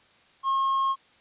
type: tone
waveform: triangle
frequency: 1079 Hz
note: C#6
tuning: 47 cents flat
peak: -20 dBFS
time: 0.43-0.96 s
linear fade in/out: 50 ms
effects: white hiss -59 dBFS RMS until 1.2 s + resampled to 8000 Hz